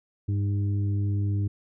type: harmonic tone with a mistuned harmonic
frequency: 100.7 Hz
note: G2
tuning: 47 cents sharp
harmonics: 1 / 2 / 3 / 4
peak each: -23 / -38 / -36 / -47 dBFS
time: 0.28-1.48 s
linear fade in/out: 10 ms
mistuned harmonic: 3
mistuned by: +24 cents
effects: none